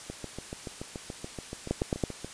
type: two click trains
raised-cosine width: 2 ms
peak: -13 / -23 dBFS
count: 4 / 16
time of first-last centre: 1.71-2.038 / 0.1-2.246 s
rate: 9.16 / 6.99 Hz
effects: white hiss -45 dBFS RMS until 2.33 s + resampled to 22050 Hz